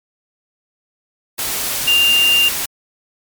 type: tone in noise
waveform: sine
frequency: 2794 Hz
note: F7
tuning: in tune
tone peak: -10 dBFS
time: 1.87-2.49 s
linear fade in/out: 10 ms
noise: white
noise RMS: -21 dBFS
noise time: 1.38-2.66 s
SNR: +8 dB
effects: MP3 96 kbps